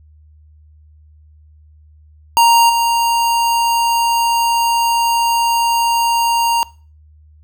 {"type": "tone with level steps", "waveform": "square", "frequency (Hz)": 932.3, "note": "A#5", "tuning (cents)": 0, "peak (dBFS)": [-8, -13], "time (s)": [2.37, 6.63], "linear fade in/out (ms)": 0, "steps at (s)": 2.69, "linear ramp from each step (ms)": 10, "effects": ["noise-tail reverb RT60 0.4 s tail -22 dB re dry", "added 76 Hz sine -43 dBFS peak until 7.43 s"]}